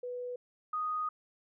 sine tone pair in turn, 493.2 / 1242.8 Hz, B4 / D#6, -2 / -2 cents, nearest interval octave + major third, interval 1600 cents, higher second, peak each -36 / -31 dBFS, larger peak second, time 0.03-0.36 / 0.73-1.09 s, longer second, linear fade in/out 5 ms, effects none

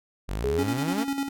sawtooth exponential sweep, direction up, 43.65 to 244.9 Hz, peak -24 dBFS, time 0.28-1.05 s, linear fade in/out 20 ms
sine tone, 416.4 Hz, G#4, 5 cents sharp, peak -24 dBFS, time 0.44-0.63 s, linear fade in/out 2 ms
square tone with tremolo, 277.2 Hz, C#4, in tune, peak -25 dBFS, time 0.58-1.29 s, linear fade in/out 10 ms, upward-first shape square, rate 10 Hz, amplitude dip 55%
effects none

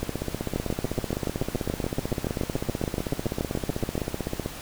two click trains, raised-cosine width 2 ms, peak -12 / -14 dBFS, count 25 / 71, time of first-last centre 0.56-3.979 / 0.03-4.46 s, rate 7.02 / 15.8 Hz, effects pink hiss -39 dBFS RMS until 4.61 s

